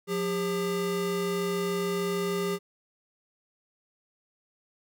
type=tone pair together; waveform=square; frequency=179 / 402.1 Hz; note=F3 / G4; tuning=+43 / +44 cents; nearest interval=octave + major second; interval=1401 cents; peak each=-33 / -29 dBFS; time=0.07-2.59 s; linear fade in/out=50 ms; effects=none